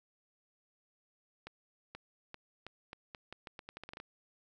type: accelerating click train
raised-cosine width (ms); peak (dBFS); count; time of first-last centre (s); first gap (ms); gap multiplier
0.3; -29; 16; 1.47-4.001; 480; 0.82
effects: none